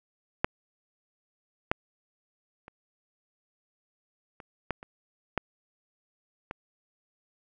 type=clicks; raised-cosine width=0.5 ms; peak=-7 / -8 / -30 / -29 / -14 / -28 / -11 / -20 dBFS; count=8; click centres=0.445 / 1.715 / 2.681 / 4.402 / 4.707 / 4.829 / 5.377 / 6.511 s; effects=none